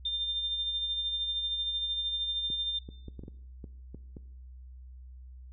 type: tone with tremolo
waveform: sine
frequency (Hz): 3600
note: A7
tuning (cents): +39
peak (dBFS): -28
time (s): 0.05-2.79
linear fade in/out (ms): 5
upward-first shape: sine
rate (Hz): 13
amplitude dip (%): 40
type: clicks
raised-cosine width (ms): 3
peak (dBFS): -30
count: 9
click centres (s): 2.502 / 2.889 / 3.083 / 3.193 / 3.236 / 3.281 / 3.642 / 3.946 / 4.168
effects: noise-tail reverb RT60 0.8 s tail -18 dB re dry + added 63 Hz sine -45 dBFS peak until 5.52 s